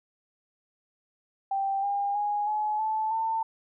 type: tone with pitch steps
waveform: sine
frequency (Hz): 784 / 805.1 / 826.8 / 849.1 / 871.9 / 895.4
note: G5 / G5 / G#5 / G#5 / A5 / A5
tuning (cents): 0 / +46 / -8 / +38 / -16 / +30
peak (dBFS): -25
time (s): 1.51-3.43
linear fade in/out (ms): 5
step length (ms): 320
effects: none